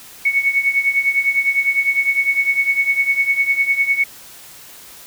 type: tone with tremolo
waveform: sine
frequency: 2217 Hz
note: C#7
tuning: in tune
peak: -10 dBFS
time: 0.25-4.04 s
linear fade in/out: 5 ms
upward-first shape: triangle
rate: 9.9 Hz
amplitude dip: 85%
effects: white hiss -40 dBFS RMS until 5.06 s